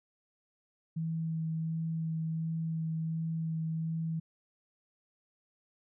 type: tone with vibrato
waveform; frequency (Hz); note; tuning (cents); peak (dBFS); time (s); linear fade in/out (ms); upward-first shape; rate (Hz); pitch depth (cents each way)
sine; 161.7; E3; -33; -31; 0.96-4.2; 10; sine; 1.4; 11
effects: none